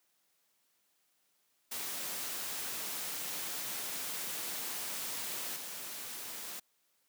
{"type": "noise with level steps", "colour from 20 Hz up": "white", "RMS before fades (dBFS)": [-39, -43], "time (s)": [1.71, 6.6], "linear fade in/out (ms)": 10, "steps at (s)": 5.56, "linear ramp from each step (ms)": 5, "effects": ["white hiss -75 dBFS RMS until 7.08 s", "high-pass 150 Hz 12 dB/octave"]}